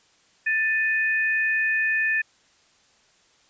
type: tone pair together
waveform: sine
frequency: 1769.2 / 2489 Hz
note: A6 / D#7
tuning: +9 / 0 cents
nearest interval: tritone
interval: 591 cents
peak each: -21 / -26 dBFS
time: 0.46-2.22 s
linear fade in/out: 10 ms
effects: white hiss -60 dBFS RMS until 3.49 s + resampled to 16000 Hz